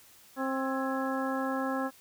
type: harmonic tone with a mistuned harmonic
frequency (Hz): 265.2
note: C4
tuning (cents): +23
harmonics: 1 / 2 / 3 / 4 / 5 / 6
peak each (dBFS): -32 / -35 / -37 / -38 / -39 / -40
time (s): 0.36-1.91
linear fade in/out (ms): 50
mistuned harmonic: 6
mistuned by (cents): +80
effects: white hiss -57 dBFS RMS until 2 s